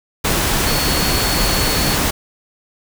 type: tone in noise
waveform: sine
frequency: 4400 Hz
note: C#8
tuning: 14 cents flat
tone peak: -23 dBFS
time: 0.66-1.96 s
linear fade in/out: 10 ms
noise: pink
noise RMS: -17 dBFS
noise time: 0.24-2.11 s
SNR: -9 dB
effects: none